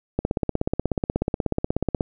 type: click train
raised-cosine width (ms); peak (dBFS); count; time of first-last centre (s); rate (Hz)
2; -8; 31; 0.19-2.008; 16.5
effects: none

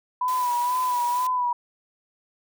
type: tone with vibrato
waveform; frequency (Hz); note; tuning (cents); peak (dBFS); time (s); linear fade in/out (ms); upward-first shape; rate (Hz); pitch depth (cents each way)
sine; 987.8; B5; 0; -21; 0.21-1.53; 5; sine; 2.1; 44
type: high-pass noise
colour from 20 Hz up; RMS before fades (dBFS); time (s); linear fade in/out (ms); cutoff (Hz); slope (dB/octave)
white; -38; 0.28-1.27; 2; 400; 24
effects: none

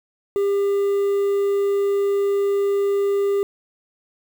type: tone with quantisation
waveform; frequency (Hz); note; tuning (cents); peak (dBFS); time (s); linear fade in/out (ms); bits
triangle; 400; G4; +35; -15; 0.36-3.43; 0; 7
effects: none

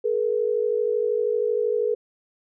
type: tone pair together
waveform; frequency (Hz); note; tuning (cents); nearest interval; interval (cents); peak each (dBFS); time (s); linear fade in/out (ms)
sine; 426.9 / 479.7; G#4 / A#4; +48 / +50; major second; 202; -23; 0.04-1.95; 10
effects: none

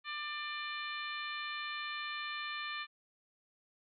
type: harmonic tone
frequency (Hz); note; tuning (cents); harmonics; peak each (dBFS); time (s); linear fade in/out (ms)
595; D5; +22; 2 / 3 / 4 / 5 / 6 / 7; -43 / -43 / -44 / -48 / -47 / -50; 0.04-2.87; 50
effects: none

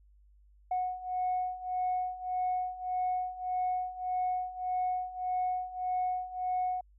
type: beating tone pair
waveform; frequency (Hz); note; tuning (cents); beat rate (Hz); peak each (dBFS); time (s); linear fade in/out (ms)
sine; 732 / 733.7; F#5 / F#5; -19 / -15; 1.7; -34 / -31; 0.71-6.81; 5
effects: tanh soft clip ceiling -24 dBFS + added 50 Hz sine -58 dBFS peak until 6.98 s

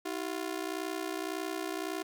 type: ring-modulated tone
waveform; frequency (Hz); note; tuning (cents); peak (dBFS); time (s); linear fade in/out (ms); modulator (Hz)
sawtooth; 350.3; F4; +5; -27; 0.05-2.03; 10; 30.9
effects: none

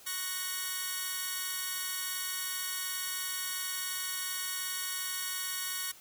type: chord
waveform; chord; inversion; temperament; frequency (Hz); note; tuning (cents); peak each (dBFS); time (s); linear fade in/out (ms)
5% pulse; F# major; second; equal with one note detuned; 1104.3 / 1480 / 1864.7; C#6 / F#6 / A#6; -7 / 0 / 0; -27; 0.06-5.92; 10
effects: white hiss -55 dBFS RMS until 6 s

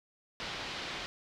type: low-pass noise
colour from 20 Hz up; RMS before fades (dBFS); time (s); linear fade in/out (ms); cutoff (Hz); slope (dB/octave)
white; -40; 0.4-1.06; 0; 4300; 24
effects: none

